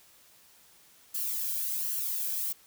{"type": "noise with flanger", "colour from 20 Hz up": "violet", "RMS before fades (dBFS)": -32, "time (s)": [1.14, 2.53], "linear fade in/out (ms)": 10, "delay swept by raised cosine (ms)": [0.66, 1.26], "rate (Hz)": 1.3, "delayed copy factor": 0.5, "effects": ["white hiss -59 dBFS RMS until 2.66 s"]}